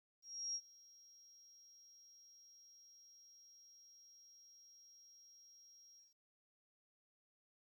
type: tone with ADSR envelope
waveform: sine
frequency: 5610 Hz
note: F8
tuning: 7 cents sharp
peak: -38 dBFS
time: 0.22-6.15 s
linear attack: 330 ms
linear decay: 55 ms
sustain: -23 dB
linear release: 160 ms
effects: 13-bit